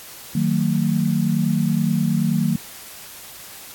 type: chord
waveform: sine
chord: D# minor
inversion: none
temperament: equal with one note detuned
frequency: 155.56 / 185 / 227.2 Hz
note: D#3 / F#3 / A#3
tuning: 0 / 0 / -44 cents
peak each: -21 dBFS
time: 0.35-2.56 s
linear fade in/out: 5 ms
effects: white hiss -39 dBFS RMS until 3.74 s + AAC 64 kbps